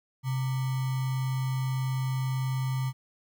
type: tone with sample-and-hold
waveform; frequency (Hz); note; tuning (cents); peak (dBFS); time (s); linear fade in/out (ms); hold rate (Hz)
sine; 130.81; C3; 0; -26; 0.23-2.93; 50; 1050
effects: none